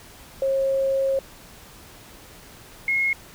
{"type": "tone pair in turn", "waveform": "sine", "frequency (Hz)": [540, 2160], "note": ["C#5", "C#7"], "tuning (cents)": [-45, -45], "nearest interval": "2 octaves", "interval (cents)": 2400, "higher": "second", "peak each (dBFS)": -19, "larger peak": "neither", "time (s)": [[0.42, 1.19], [2.88, 3.13]], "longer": "first", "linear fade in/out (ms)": 2, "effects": ["pink hiss -46 dBFS RMS until 3.34 s"]}